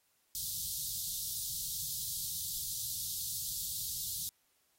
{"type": "band-stop noise", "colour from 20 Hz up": "white", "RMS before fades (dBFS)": -38, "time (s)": [0.35, 4.29], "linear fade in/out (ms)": 0, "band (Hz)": [160, 3600], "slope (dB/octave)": 48, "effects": ["white hiss -74 dBFS RMS until 4.78 s", "AAC 48 kbps"]}